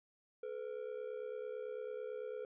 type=ring-modulated tone; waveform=triangle; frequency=466.2 Hz; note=A#4; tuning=in tune; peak=-36 dBFS; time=0.43-2.45 s; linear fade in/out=2 ms; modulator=34.5 Hz; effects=resampled to 8000 Hz

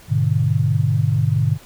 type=chord; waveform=sine; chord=G# diminished; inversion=none; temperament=just; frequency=103.83 / 124.59 / 149.51 Hz; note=G#2 / B2 / D3; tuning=0 / +16 / +31 cents; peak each=-19 dBFS; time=0.08-1.58 s; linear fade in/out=50 ms; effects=pink hiss -46 dBFS RMS until 1.65 s

